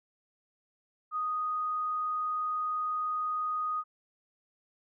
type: tone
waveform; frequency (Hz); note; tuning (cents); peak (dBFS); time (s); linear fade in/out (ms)
sine; 1243; D#6; -2; -29; 1.11-3.84; 50
effects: none